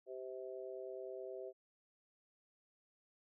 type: harmonic tone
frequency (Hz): 129.5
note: C3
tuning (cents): -17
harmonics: 3 / 4 / 5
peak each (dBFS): -47 / -49 / -50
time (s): 0.06-1.53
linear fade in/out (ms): 50
effects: none